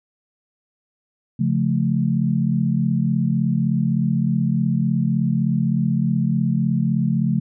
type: chord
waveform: sine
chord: Db augmented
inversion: none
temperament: equal with one note detuned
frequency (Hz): 138.59 / 174.61 / 218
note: Db3 / F3 / A3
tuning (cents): 0 / 0 / -16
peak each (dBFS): -21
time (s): 1.39-7.4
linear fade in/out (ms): 10
effects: none